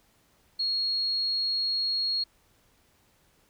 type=tone; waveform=sine; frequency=4300 Hz; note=C8; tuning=47 cents sharp; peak=-25 dBFS; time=0.59-2.24 s; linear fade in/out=10 ms; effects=pink hiss -65 dBFS RMS until 3.49 s